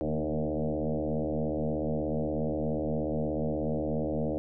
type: tone with frequency modulation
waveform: sine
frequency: 155.56 Hz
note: D#3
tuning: in tune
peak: -27 dBFS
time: 0.01-4.38 s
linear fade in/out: 0 ms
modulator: 76.8 Hz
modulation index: 6.2
effects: none